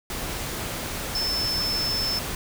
sine tone in noise, 5274 Hz, E8, in tune, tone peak -24 dBFS, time 1.15-2.19 s, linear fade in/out 2 ms, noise pink, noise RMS -31 dBFS, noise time 0.1-2.35 s, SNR +4 dB, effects none

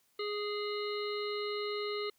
harmonic tone, 415.3 Hz, G#4, in tune, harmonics 1 / 3 / 5 / 7 / 9 / 10, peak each -35 / -42 / -44 / -47 / -47 / -44 dBFS, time 0.19-2.1 s, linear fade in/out 5 ms, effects white hiss -72 dBFS RMS until 2.18 s

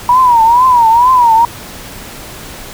sine tone with vibrato, 960 Hz, B5, 49 cents flat, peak -4 dBFS, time 0.09-1.45 s, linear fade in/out 2 ms, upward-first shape triangle, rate 2.2 Hz, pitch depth 150 cents each way, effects pink hiss -29 dBFS RMS until 2.73 s

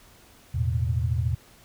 sine chord, E suspended fourth, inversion none, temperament just, 82.41 / 109.88 / 123.61 Hz, E2 / A2 / B2, 0 / -2 / +2 cents, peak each -26 / -27 / -27 dBFS, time 0.54-1.35 s, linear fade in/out 10 ms, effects pink hiss -54 dBFS RMS until 1.64 s

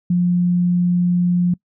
sine tone, 176.9 Hz, F3, 23 cents sharp, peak -13 dBFS, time 0.1-1.54 s, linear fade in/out 5 ms, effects noise-tail reverb RT60 0.1 s tail -24 dB re dry

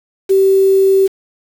sine tone with quantisation, 386.3 Hz, G4, 25 cents flat, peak -7 dBFS, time 0.29-1.08 s, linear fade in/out 20 ms, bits 5, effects none

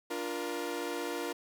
sawtooth chord, Bb major, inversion first, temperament equal with one note detuned, 293.7 / 349.2 / 472.7 Hz, D4 / F4 / Bb4, 0 / 0 / +24 cents, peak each -36 / -34 / -34 dBFS, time 0.1-1.33 s, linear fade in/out 10 ms, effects none

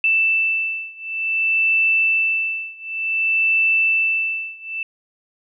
sine beating tone pair, 2653 / 2653.55 Hz, E7 / E7, +10 / +11 cents, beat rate 0.55 Hz, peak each -19 / -20 dBFS, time 0.04-4.83 s, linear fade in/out 2 ms, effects none

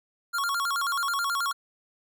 square tone with vibrato, 1244.5 Hz, D#6, in tune, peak -26 dBFS, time 0.33-1.53 s, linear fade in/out 20 ms, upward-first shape square, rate 9.3 Hz, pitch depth 200 cents each way, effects none

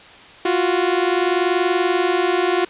sawtooth tone pair together, 347.1 / 367.7 Hz, F4 / F#4, -11 / -11 cents, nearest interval minor second, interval 100 cents, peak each -15 dBFS, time 0.45-2.65 s, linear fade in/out 5 ms, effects white hiss -42 dBFS RMS until 2.69 s + resampled to 8000 Hz

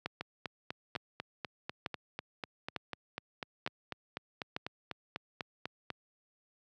two click trains, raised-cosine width 0.3 ms, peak -18 / -21 dBFS, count 6 / 24, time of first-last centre 0.06-4.565 / 0.21-5.903 s, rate 1.11 / 4.04 Hz, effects high-pass 100 Hz 12 dB/octave

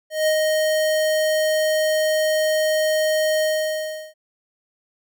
square tone with ADSR envelope, 622.3 Hz, D#5, in tune, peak -16 dBFS, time 0.1-4.14 s, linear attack 170 ms, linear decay 76 ms, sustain -2 dB, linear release 720 ms, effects none

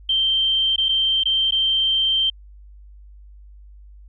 sine tone with dropouts, 3136 Hz, G7, in tune, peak -16 dBFS, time 0.09-2.3 s, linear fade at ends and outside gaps 5 ms, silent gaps 0.761-0.78 / 0.886-0.89 / 1.236-1.255 / 1.509-1.521 s, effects added 50 Hz sine -41 dBFS peak until 4.08 s

